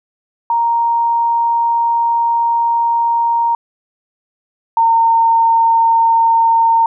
sine tone pair in turn, 932.3 / 914.2 Hz, A#5 / A#5, 0 / -34 cents, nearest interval unison, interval 34 cents, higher first, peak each -11 / -8 dBFS, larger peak second, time 0.5-3.55 / 4.77-6.86 s, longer first, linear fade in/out 2 ms, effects none

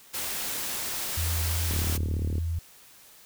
white noise, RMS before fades -32 dBFS, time 0.13-1.98 s, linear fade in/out 20 ms
sine tone with pitch glide, 82.41 to 83.03 Hz, E2 to E2, 0 to +13 cents, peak -26 dBFS, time 1.17-2.59 s, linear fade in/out 5 ms, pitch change +13 cents, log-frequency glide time 1.31-1.91 s
click train, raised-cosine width 3 ms, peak -21 dBFS, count 26, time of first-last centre 1.71-2.382 s, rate 37.2 Hz
effects white hiss -53 dBFS RMS until 3.25 s

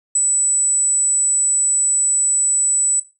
sine tone, 7950 Hz, B8, 10 cents sharp, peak -13 dBFS, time 0.15-3 s, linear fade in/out 5 ms, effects noise-tail reverb RT60 0.3 s tail -17 dB re dry

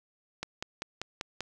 click train, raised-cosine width 0.2 ms, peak -17 dBFS, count 6, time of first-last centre 0.43-1.407 s, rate 5.12 Hz, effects none

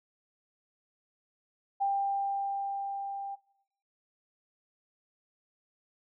sine tone with level ramp, 793 Hz, G5, 20 cents sharp, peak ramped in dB -25 to -35 dBFS, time 1.8-3.36 s, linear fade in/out 20 ms, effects noise-tail reverb RT60 0.8 s tail -21 dB re dry

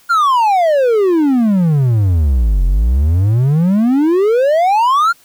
triangle exponential two-way sweep, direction down then up, 1431 to 43.03 to 1431 Hz, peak -7 dBFS, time 0.09-5.13 s, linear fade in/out 20 ms, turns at 2.65 s, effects white hiss -49 dBFS RMS until 5.24 s

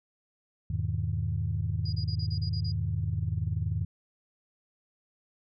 sine chord, E major seventh, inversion none, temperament equal with one note detuned, 82.41 / 102.57 / 123.47 / 155.56 Hz, E2 / G#2 / B2 / D#3, 0 / -21 / 0 / 0 cents, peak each -32 / -30 / -36 / -34 dBFS, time 0.7-3.85 s, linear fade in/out 5 ms
sine tone bursts, 4887 Hz, D#8, 32 cents flat, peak -38 dBFS, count 8, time 1.85-2.721 s, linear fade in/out 10 ms, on 80 ms, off 33 ms
effects tanh soft clip ceiling -18 dBFS

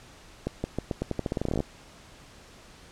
accelerating click train, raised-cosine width 2 ms, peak -14 dBFS, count 19, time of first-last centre 0.47-1.604 s, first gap 170 ms, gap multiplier 0.86, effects pink hiss -51 dBFS RMS until 2.91 s + low-pass 8000 Hz 12 dB/octave

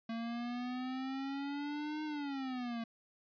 square exponential two-way sweep, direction up then down, 226.5 to 308.2 to 226.5 Hz, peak -38 dBFS, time 0.09-2.84 s, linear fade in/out 5 ms, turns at 2.04 s, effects resampled to 11025 Hz

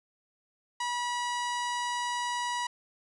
sawtooth tone, 970 Hz, B5, 31 cents flat, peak -26 dBFS, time 0.8-2.67 s, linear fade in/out 5 ms, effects resampled to 22050 Hz + 11-bit

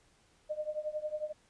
sine tone with tremolo, 609 Hz, D#5, 37 cents flat, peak -30 dBFS, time 0.49-1.33 s, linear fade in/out 20 ms, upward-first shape triangle, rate 11 Hz, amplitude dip 95%, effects pink hiss -67 dBFS RMS until 1.49 s + resampled to 22050 Hz

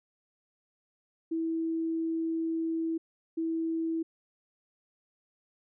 sine tone bursts at uneven times, 326.5 Hz, E4, 17 cents flat, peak -28 dBFS, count 2, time 1.31-2.98 / 3.37-4.03 s, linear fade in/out 10 ms, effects none

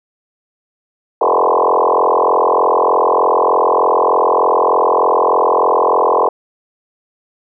sine tone with frequency modulation, 740 Hz, F#5, in tune, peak -9 dBFS, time 1.21-6.29 s, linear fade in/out 5 ms, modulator 43.3 Hz, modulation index 7.8, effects none

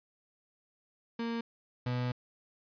35% pulse tone pair in turn, 231.7 / 123.95 Hz, A#3 / B2, -10 / +7 cents, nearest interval major seventh, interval 1083 cents, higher first, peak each -31 / -29 dBFS, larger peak second, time 1.19-1.41 / 1.86-2.12 s, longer second, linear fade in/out 5 ms, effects resampled to 11025 Hz

